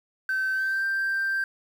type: tone with pitch glide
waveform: sine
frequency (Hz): 1541 to 1574.3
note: G6 to G6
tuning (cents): -30 to +7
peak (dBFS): -22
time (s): 0.29-1.44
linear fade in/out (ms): 2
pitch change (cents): +37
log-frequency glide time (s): 0.53-0.85
effects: tanh soft clip ceiling -20 dBFS + 8-bit